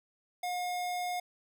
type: tone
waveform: square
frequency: 717 Hz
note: F5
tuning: 45 cents sharp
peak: -33 dBFS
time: 0.43-1.2 s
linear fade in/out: 5 ms
effects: none